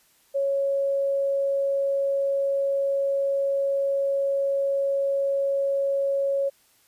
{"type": "tone", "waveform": "sine", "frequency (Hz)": 553, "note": "C#5", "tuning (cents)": -4, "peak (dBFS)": -21, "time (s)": [0.34, 6.5], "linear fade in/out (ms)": 20, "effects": ["white hiss -61 dBFS RMS until 6.87 s", "resampled to 32000 Hz"]}